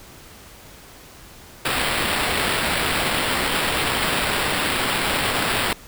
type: noise with sample-and-hold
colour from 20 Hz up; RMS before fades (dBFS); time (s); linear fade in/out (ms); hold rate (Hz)
violet; -22; 1.65-5.73; 2; 6300
effects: pink hiss -44 dBFS RMS until 5.87 s